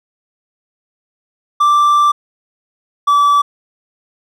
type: tone pair in turn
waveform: triangle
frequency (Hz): 1174.7 / 1153.9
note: D6 / D6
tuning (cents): 0 / -31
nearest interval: unison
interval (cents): 31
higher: first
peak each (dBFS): -6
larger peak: neither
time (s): 1.6-2.12 / 3.07-3.42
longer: first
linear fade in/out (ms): 10
effects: none

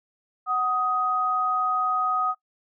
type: tone pair together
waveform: sine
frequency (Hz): 744.4 / 1252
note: F#5 / D#6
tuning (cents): +10 / +10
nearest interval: major sixth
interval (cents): 900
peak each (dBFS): -28 / -22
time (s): 0.46-2.35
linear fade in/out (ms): 50
effects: noise-tail reverb RT60 0.1 s tail -22 dB re dry

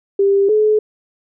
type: tone pair in turn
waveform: sine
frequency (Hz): 396.4 / 427.5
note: G4 / A4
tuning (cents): +19 / -50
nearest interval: minor second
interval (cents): 131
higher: second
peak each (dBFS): -10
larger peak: neither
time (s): 0.19-0.49 / 0.49-0.79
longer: neither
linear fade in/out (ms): 5
effects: none

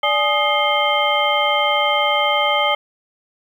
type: tone cluster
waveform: sine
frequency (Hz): 586 / 840 / 1241 / 2118 / 3127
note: D5 / G#5 / D#6 / C7 / G7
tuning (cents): -4 / +19 / -5 / +21 / -5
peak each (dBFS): -21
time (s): 0.03-2.75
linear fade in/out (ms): 5
effects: 8-bit

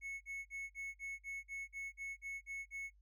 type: tone bursts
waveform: triangle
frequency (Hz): 2200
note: C#7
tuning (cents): -14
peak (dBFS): -40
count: 12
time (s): 0.01-2.905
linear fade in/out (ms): 50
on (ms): 200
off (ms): 45
effects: noise-tail reverb RT60 0.1 s tail -21 dB re dry + added 50 Hz sine -64 dBFS peak until 3.01 s

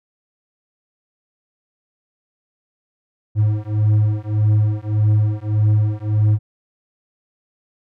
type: beating tone pair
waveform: triangle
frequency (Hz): 105.3 / 107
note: G#2 / A2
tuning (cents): +24 / -48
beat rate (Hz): 1.7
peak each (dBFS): -15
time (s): 3.35-6.39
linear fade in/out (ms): 50
effects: none

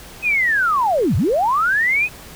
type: linear two-way sweep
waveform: sine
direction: down then up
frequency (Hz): 2567 to 73.42 to 2567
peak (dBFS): -14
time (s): 0.22-2.09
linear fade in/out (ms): 50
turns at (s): 1.16
effects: pink hiss -39 dBFS RMS until 2.35 s

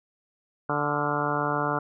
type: harmonic tone with a mistuned harmonic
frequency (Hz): 146.83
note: D3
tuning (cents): 0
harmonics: 1 / 2 / 3 / 4 / 5 / 6 / 7 / 8 / 9 / 10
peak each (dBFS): -33 / -33 / -33 / -33 / -33 / -33 / -33 / -33 / -33 / -33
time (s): 0.69-1.79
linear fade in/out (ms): 5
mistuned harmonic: 10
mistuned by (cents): -61
effects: none

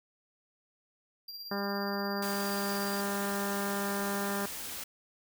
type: tone with tremolo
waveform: square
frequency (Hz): 4751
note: D8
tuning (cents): +19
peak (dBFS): -40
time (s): 1.28-3.01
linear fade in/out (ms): 5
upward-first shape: sine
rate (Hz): 17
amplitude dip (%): 45
type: harmonic tone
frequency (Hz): 200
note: G3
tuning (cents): +35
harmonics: 1 / 2 / 3 / 4 / 5 / 6 / 7 / 8 / 9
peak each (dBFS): -35 / -38 / -40 / -41 / -42 / -43 / -43 / -44 / -45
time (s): 1.51-4.46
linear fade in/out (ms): 5
type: noise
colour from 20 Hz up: white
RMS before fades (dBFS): -40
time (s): 2.22-4.84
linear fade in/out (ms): 5
effects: none

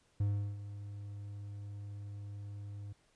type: tone with ADSR envelope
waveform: triangle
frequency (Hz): 101.7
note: G#2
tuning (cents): -36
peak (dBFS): -26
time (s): 0.2-2.93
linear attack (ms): 5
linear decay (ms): 360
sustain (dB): -14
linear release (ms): 8
effects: pink hiss -71 dBFS RMS until 3.15 s + resampled to 22050 Hz

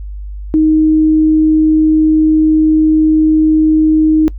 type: tone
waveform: sine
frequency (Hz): 312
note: D#4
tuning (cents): +5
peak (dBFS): -6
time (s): 0.54-4.28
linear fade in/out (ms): 0
effects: noise-tail reverb RT60 0.1 s tail -22 dB re dry + added 50 Hz sine -22 dBFS peak until 4.38 s

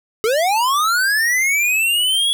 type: linear sweep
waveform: square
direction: up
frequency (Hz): 415.3 to 3386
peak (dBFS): -15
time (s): 0.24-2.33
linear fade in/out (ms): 0
effects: none

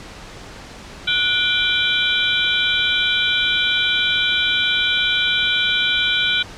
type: tone cluster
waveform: sine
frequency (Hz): 1464 / 2364 / 3101 / 3420 / 3877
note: F#6 / D7 / G7 / A7 / B7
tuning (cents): -19 / +11 / -19 / -50 / -33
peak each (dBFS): -22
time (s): 1.07-6.43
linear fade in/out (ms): 10
effects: pink hiss -37 dBFS RMS until 6.57 s + low-pass 6000 Hz 12 dB/octave

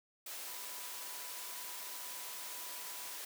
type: tone in noise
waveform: sine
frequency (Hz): 987.8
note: B5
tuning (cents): 0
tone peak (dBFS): -56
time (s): 0.47-3.18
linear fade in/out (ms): 5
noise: white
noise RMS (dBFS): -45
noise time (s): 0.26-3.25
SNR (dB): -14
effects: high-pass 400 Hz 12 dB/octave

